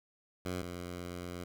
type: tone pair in turn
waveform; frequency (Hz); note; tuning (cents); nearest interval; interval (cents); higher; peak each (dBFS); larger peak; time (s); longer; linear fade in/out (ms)
10% pulse; 90.5 / 88.38; F#2 / F2; -38 / +21; unison; 41; first; -27 / -32; first; 0.45-0.62 / 0.62-1.44; second; 5
effects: none